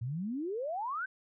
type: exponential sweep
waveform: sine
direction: up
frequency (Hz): 111 to 1586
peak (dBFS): -33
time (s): 0.01-1.06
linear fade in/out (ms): 10
effects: none